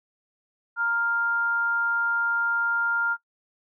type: tone pair together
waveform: sine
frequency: 930 / 1400.7 Hz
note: A#5 / F6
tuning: -4 / +5 cents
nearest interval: perfect fifth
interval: 709 cents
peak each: -32 / -22 dBFS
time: 0.76-3.17 s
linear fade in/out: 50 ms
effects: noise-tail reverb RT60 0.1 s tail -20 dB re dry